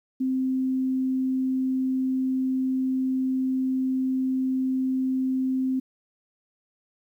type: tone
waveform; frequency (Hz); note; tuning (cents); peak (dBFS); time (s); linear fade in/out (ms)
sine; 260.7; C4; -6; -22; 0.2-5.8; 10
effects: 10-bit